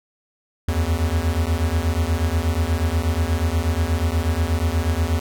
square beating tone pair, 77.9 / 86.2 Hz, D#2 / F2, +3 / -22 cents, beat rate 8.3 Hz, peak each -22 dBFS, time 0.68-5.2 s, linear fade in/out 5 ms, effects none

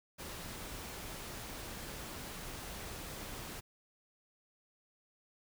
pink noise, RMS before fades -45 dBFS, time 0.18-3.61 s, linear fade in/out 20 ms, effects none

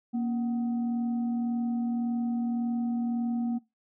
sine tone with frequency modulation, 235.1 Hz, A#3, 15 cents sharp, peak -26 dBFS, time 0.13-3.59 s, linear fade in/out 20 ms, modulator 512 Hz, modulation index 0.29, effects noise-tail reverb RT60 0.2 s tail -19 dB re dry

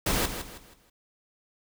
pink noise with echo, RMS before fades -26 dBFS, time 0.06-0.26 s, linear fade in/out 5 ms, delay 160 ms, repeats 4, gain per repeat -9 dB, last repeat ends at 0.9 s, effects none

